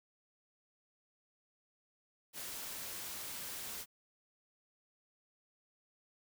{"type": "noise", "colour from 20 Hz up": "white", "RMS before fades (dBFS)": -44, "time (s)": [2.33, 3.86], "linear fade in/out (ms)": 50, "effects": []}